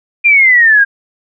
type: exponential sweep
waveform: sine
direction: down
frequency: 2424 to 1596 Hz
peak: -4 dBFS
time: 0.24-0.85 s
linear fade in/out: 20 ms
effects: none